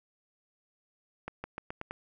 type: accelerating click train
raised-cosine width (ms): 0.5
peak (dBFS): -22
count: 6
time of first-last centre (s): 1.28-1.91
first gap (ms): 160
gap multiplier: 0.88
effects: none